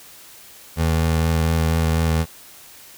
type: tone with vibrato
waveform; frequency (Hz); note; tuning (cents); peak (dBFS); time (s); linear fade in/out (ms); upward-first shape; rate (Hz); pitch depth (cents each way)
25% pulse; 81.1; E2; -28; -13; 0.76-2.26; 50; triangle; 4.2; 21
effects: white hiss -44 dBFS RMS until 2.97 s